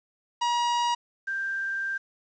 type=tone pair in turn; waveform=45% pulse / sine; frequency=956 / 1580.4 Hz; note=A#5 / G6; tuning=+43 / +14 cents; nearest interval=major sixth; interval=871 cents; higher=second; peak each=-23 / -27 dBFS; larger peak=first; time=0.41-0.95 / 1.27-1.98 s; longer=second; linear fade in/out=10 ms; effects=resampled to 16000 Hz + 9-bit